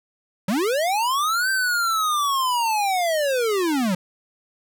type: linear two-way sweep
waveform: square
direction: up then down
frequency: 172.8 to 1571 to 172.8 Hz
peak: -20 dBFS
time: 0.48-3.95 s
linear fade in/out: 5 ms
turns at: 1.5 s
effects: none